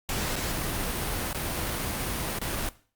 pink noise with dropouts, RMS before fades -30 dBFS, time 0.09-2.69 s, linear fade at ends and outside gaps 1 ms, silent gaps 0.357-0.362 / 1.33-1.346 / 2.388-2.415 s, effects noise-tail reverb RT60 0.4 s tail -18 dB re dry + Opus 48 kbps

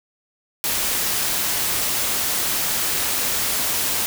white noise, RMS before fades -22 dBFS, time 0.64-4.06 s, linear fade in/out 0 ms, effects none

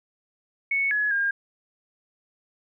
sine tone with pitch steps, 2212 / 1691 / 1613 Hz, C#7 / G#6 / G6, -4 / +31 / +49 cents, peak -21 dBFS, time 0.71-1.31 s, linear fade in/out 5 ms, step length 200 ms, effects none

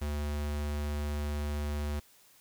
square tone, 73.7 Hz, D2, 7 cents sharp, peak -32 dBFS, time 0.01-2 s, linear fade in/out 10 ms, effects white hiss -61 dBFS RMS until 2.4 s

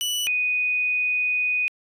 sawtooth / sine tone pair in turn, 2960 / 2485 Hz, F#7 / D#7, 0 / -3 cents, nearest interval minor third, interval 303 cents, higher first, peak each -20 dBFS, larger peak neither, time 0.01-0.27 / 0.27-1.68 s, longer second, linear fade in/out 0 ms, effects resampled to 32000 Hz

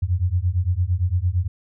sine beating tone pair, 85.6 / 94.4 Hz, F2 / F#2, -34 / +35 cents, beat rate 8.8 Hz, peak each -21 dBFS, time 0.02-1.48 s, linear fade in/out 10 ms, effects none

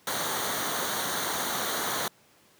pink noise with comb filter, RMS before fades -30 dBFS, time 0.07-2.08 s, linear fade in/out 2 ms, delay 0.39 ms, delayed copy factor -0.65, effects pink hiss -60 dBFS RMS until 2.59 s + high-pass 150 Hz 12 dB/octave

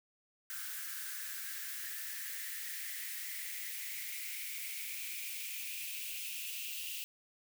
blue noise with high-pass filter sweep, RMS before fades -42 dBFS, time 0.5-7.04 s, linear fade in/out 0 ms, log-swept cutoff 1500 to 2800 Hz, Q 6.4, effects none

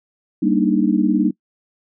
sine chord, Eb major seventh, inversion first, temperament equal with one note detuned, 196 / 233.1 / 292.1 / 311.1 Hz, G3 / Bb3 / D4 / Eb4, 0 / 0 / -9 / 0 cents, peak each -19 dBFS, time 0.42-1.31 s, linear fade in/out 10 ms, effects noise-tail reverb RT60 0.1 s tail -22 dB re dry

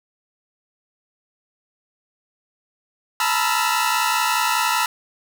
sawtooth tone cluster, 874 / 945 / 996 / 1304 / 1369 Hz, A5 / A#5 / B5 / E6 / F6, -12 / +23 / +14 / -19 / -35 cents, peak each -21 dBFS, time 3.2-4.86 s, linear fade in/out 2 ms, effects none

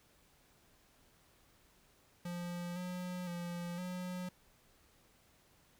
square tone with pitch steps, 174.9 / 180.4 / 173.7 / 181.2 Hz, F3 / F#3 / F3 / F#3, +3 / -44 / -9 / -36 cents, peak -40 dBFS, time 2.25-4.29 s, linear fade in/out 5 ms, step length 510 ms, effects pink hiss -68 dBFS RMS until 5.79 s

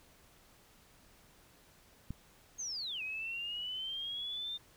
click, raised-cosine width 5 ms, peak -27 dBFS, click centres 2.106 s
sine linear two-way sweep, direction down then up, 6550 to 2505 to 3629 Hz, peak -37 dBFS, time 2.58-4.58 s, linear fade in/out 20 ms, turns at 3.02 s
effects pink hiss -63 dBFS RMS until 4.76 s

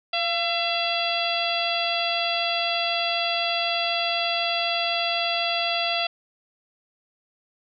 harmonic tone with a mistuned harmonic, 674 Hz, E5, 38 cents sharp, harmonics 1 / 2 / 3 / 4 / 5 / 6 / 7, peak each -27 / -33 / -35 / -28 / -28 / -35 / -32 dBFS, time 0.13-6.07 s, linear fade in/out 5 ms, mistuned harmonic 1, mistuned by +34 cents, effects none

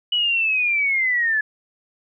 sine linear sweep, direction down, 2960 to 1700 Hz, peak -17 dBFS, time 0.12-1.41 s, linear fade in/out 5 ms, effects none

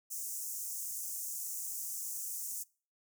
pink high-pass noise, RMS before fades -40 dBFS, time 0.1-2.64 s, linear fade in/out 20 ms, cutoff 6200 Hz, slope 48 dB/octave, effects noise-tail reverb RT60 0.4 s tail -24 dB re dry

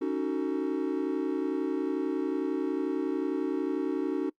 triangle chord, D# half-diminished seventh, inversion third, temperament just, 280 / 311.1 / 373.4 / 448 Hz, C#4 / D#4 / F#4 / A4, +18 / 0 / +16 / +31 cents, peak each -30 / -30 / -30 / -35 dBFS, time 0.01-4.3 s, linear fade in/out 10 ms, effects noise-tail reverb RT60 0.1 s tail -23 dB re dry + Opus 48 kbps

